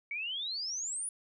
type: exponential sweep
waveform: sine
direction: up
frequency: 2217 to 10000 Hz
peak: -34 dBFS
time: 0.11-1.09 s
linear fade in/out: 2 ms
effects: none